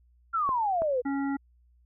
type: exponential sweep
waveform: sine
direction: down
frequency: 1396.9 to 475.8 Hz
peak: -24 dBFS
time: 0.33-1.02 s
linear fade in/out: 20 ms
type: clicks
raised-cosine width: 1 ms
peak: -21 / -21 dBFS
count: 2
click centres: 0.491 / 0.82 s
type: harmonic tone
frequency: 277.2 Hz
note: C#4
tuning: in tune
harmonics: 1 / 3 / 5 / 7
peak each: -27 / -37 / -41 / -44 dBFS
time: 1.05-1.37 s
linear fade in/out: 10 ms
effects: added 60 Hz sine -59 dBFS peak until 1.85 s